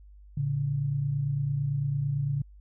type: tone pair together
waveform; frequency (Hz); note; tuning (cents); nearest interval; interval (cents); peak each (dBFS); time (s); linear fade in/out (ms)
sine; 113.37 / 142.3; A#2 / C#3; -48 / +46; major third; 394; -33 / -26; 0.37-2.42; 5
effects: added 50 Hz sine -48 dBFS peak until 2.6 s